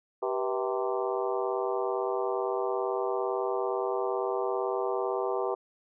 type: harmonic tone with a mistuned harmonic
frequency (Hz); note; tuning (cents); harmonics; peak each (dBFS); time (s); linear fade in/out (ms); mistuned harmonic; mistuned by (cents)
129.7; C3; -15; 3 / 4 / 5 / 6 / 7 / 8 / 9; -31 / -33 / -35 / -37 / -38 / -39 / -40; 0.22-5.55; 10; 4; -110
effects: none